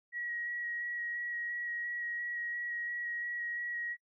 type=tone with vibrato; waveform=sine; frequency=1907 Hz; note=A#6; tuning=39 cents sharp; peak=-35 dBFS; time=0.12-3.97 s; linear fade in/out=50 ms; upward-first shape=square; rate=2.9 Hz; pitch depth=10 cents each way; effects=noise-tail reverb RT60 0.1 s tail -26 dB re dry